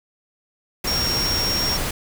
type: tone in noise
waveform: sine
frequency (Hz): 5560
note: F8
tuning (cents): -9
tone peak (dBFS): -21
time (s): 0.87-1.77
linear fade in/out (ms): 5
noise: pink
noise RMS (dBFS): -25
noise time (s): 0.84-1.91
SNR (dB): +1
effects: none